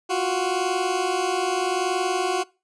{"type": "tone pair together", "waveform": "20% pulse", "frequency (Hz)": [350.2, 371], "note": ["F4", "F#4"], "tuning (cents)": [5, 5], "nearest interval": "minor second", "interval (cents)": 100, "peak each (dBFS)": [-22, -18], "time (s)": [0.09, 2.44], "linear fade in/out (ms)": 20, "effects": ["noise-tail reverb RT60 0.3 s tail -23 dB re dry", "resampled to 22050 Hz"]}